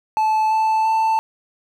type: tone with pitch steps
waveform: triangle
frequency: 870 / 878.1 / 886.2 Hz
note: A5 / A5 / A5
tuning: -20 / -4 / +12 cents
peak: -13 dBFS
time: 0.17-1.19 s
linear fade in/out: 0 ms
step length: 340 ms
effects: none